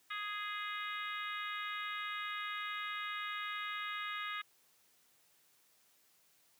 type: harmonic tone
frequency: 415.3 Hz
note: G#4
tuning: in tune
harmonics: 3 / 4 / 5 / 6 / 7 / 8 / 9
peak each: -42 / -45 / -44 / -50 / -50 / -53 / -49 dBFS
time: 0.1-4.42 s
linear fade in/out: 10 ms
effects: white hiss -70 dBFS RMS until 6.59 s + high-pass 100 Hz 12 dB/octave